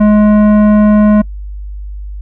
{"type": "tone with tanh clipping", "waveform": "triangle", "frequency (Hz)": 210.4, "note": "G#3", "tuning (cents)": 23, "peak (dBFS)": -6, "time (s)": [0, 1.22], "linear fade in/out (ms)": 10, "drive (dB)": 17, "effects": ["noise-tail reverb RT60 0.1 s tail -26 dB re dry", "added 50 Hz sine -21 dBFS peak until 2.21 s"]}